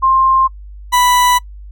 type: tone pair in turn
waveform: sine / 40% pulse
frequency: 1057 / 987.5 Hz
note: C6 / B5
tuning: +17 / 0 cents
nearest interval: minor second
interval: 117 cents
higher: first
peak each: -8 dBFS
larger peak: neither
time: 0.02-0.48 / 0.92-1.39 s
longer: second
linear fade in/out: 20 ms
effects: noise-tail reverb RT60 0.1 s tail -25 dB re dry + added 50 Hz sine -30 dBFS peak until 1.71 s